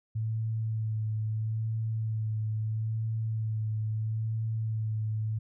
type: tone with vibrato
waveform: sine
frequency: 110 Hz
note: A2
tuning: in tune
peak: -28 dBFS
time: 0.15-5.39 s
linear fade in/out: 10 ms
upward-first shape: sine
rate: 0.76 Hz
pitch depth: 22 cents each way
effects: none

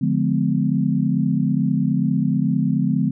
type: chord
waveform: sine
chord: D diminished seventh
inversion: none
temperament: just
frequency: 146.83 / 176.2 / 211.4 / 253.7 Hz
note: D3 / F3 / Ab3 / Cb4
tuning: 0 / +16 / +31 / +47 cents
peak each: -22 dBFS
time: 0.01-3.11 s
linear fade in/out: 10 ms
effects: none

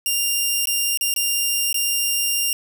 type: tone with dropouts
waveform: 10% pulse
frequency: 2794 Hz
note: F7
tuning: in tune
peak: -10 dBFS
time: 0.06-2.53 s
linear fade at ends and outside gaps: 1 ms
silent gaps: 0.656-0.672 / 0.974-1.01 / 1.14-1.162 / 1.728-1.743 s
effects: 7-bit

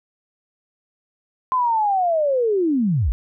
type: linear sweep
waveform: sine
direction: down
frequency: 1041 to 43 Hz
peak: -16 dBFS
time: 1.52-3.12 s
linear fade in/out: 0 ms
effects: none

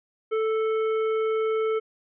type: tone with hard clipping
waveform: sine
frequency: 440 Hz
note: A4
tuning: in tune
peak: -24 dBFS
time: 0.31-1.8 s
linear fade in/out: 20 ms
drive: 10 dB
effects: resampled to 8000 Hz

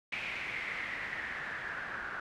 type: noise with low-pass filter sweep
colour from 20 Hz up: white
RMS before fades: -39 dBFS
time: 0.12-2.2 s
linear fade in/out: 5 ms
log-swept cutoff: 2400 to 1500 Hz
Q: 6
effects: none

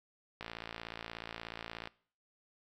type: click train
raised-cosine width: 0.3 ms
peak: -25 dBFS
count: 84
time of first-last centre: 0.41-1.874 s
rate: 56.7 Hz
effects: noise-tail reverb RT60 0.5 s tail -22 dB re dry

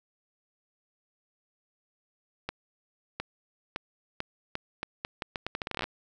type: accelerating click train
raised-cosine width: 0.3 ms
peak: -16 dBFS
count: 21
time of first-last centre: 2.49-5.841 s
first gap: 710 ms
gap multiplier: 0.79
effects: none

